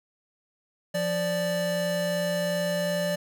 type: tone pair together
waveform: square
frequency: 174.61 / 586.5 Hz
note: F3 / D5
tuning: 0 / -2 cents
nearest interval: octave + major sixth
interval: 2098 cents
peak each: -31 / -27 dBFS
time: 0.94-3.16 s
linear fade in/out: 10 ms
effects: none